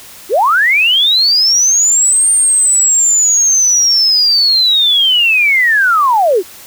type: linear two-way sweep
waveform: sine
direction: up then down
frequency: 322.3 to 8830 to 322.3 Hz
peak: -7 dBFS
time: 0.29-6.43 s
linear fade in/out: 50 ms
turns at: 2.3 s
effects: white hiss -35 dBFS RMS until 6.66 s